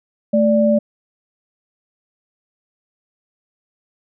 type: tone pair together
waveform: sine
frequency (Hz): 219.5 / 586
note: A3 / D5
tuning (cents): -4 / -4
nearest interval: octave + perfect fourth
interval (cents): 1700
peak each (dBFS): -14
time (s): 0.33-0.79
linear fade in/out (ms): 10
effects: none